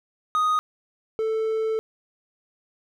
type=tone pair in turn; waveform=triangle; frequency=1244.5 / 441.5 Hz; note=D#6 / A4; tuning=0 / +6 cents; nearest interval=octave + tritone; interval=1794 cents; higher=first; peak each=-17 / -20 dBFS; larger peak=first; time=0.35-0.59 / 1.19-1.79 s; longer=second; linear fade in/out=0 ms; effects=none